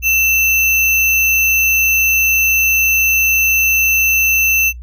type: tone with sample-and-hold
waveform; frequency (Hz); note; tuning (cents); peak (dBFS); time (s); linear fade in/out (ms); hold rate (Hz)
sine; 2666; E7; +19; -10; 0.02-4.73; 50; 8820
effects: noise-tail reverb RT60 0.1 s tail -23 dB re dry + added 60 Hz sine -28 dBFS peak until 4.82 s